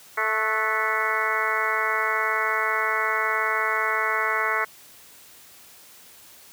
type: harmonic tone with a mistuned harmonic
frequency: 219.1 Hz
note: A3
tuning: 7 cents flat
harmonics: 2 / 3 / 4 / 5 / 6 / 7 / 8 / 9 / 10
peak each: -33 / -34 / -33 / -28 / -29 / -29 / -31 / -28 / -31 dBFS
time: 0.17-4.65 s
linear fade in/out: 10 ms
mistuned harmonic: 7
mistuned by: -52 cents
effects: white hiss -49 dBFS RMS until 6.52 s + high-pass 60 Hz 12 dB/octave